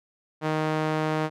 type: tone with band-pass filter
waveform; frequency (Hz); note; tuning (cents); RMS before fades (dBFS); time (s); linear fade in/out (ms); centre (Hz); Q
sawtooth; 155.6; D#3; 0; -26; 0.41-1.3; 50; 790; 0.54
effects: none